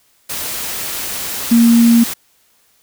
sine tone in noise, 233.1 Hz, A#3, in tune, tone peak -6 dBFS, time 1.51-2.04 s, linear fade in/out 10 ms, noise white, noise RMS -23 dBFS, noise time 0.29-2.14 s, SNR +14 dB, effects white hiss -56 dBFS RMS until 2.82 s

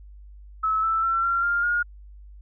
sine tone with pitch steps, 1298 / 1323 / 1348.4 / 1374.4 / 1400.8 / 1427.8 Hz, E6 / E6 / E6 / F6 / F6 / F6, -27 / +6 / +39 / -28 / +5 / +38 cents, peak -20 dBFS, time 0.63-1.83 s, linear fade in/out 10 ms, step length 200 ms, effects added 50 Hz sine -42 dBFS peak until 2.41 s

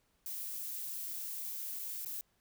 violet noise with dropouts, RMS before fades -41 dBFS, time 0.26-2.21 s, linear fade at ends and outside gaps 0 ms, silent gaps 1.788-1.793 / 2.048-2.059 s, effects pink hiss -75 dBFS RMS until 2.4 s

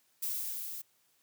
violet noise with level ramp, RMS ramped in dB -34 to -42 dBFS, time 0.22-0.82 s, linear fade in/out 10 ms, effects white hiss -71 dBFS RMS until 1.22 s + high-pass 100 Hz 12 dB/octave

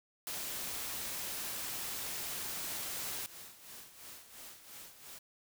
white noise, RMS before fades -40 dBFS, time 0.27-3.26 s, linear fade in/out 0 ms
white noise with tremolo, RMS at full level -49 dBFS, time 2.63-5.19 s, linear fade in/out 10 ms, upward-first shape sine, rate 2.9 Hz, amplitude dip 65%
effects none

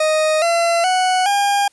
40% pulse tone with pitch steps, 622.3 / 678.6 / 740 / 807 Hz, D#5 / F5 / F#5 / G#5, 0 / -50 / 0 / -50 cents, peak -13 dBFS, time 0-1.68 s, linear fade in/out 5 ms, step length 420 ms, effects white hiss -58 dBFS RMS until 1.72 s + resampled to 24000 Hz

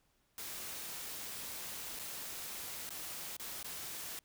white noise with dropouts, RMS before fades -44 dBFS, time 0.38-4.19 s, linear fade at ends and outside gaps 1 ms, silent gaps 1.991-1.995 / 2.892-2.905 / 3.367-3.397 / 3.629-3.644 s, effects pink hiss -75 dBFS RMS until 4.24 s

